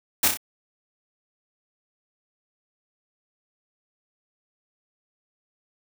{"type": "noise with echo", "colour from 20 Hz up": "white", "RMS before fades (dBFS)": -19, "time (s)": [0.23, 0.28], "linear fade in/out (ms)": 5, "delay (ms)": 31, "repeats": 3, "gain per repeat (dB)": -5, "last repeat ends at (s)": 0.373, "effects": []}